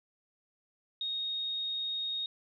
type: tone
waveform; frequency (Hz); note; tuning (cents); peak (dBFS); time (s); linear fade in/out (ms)
sine; 3729; A#7; 0; -32; 1.01-2.26; 2
effects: none